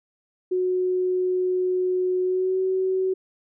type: tone with pitch glide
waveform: sine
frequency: 366.8 to 376.2 Hz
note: F#4 to F#4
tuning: -15 to +29 cents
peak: -20 dBFS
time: 0.51-3.14 s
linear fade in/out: 10 ms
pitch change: +44 cents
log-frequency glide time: 2.22-2.59 s
effects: none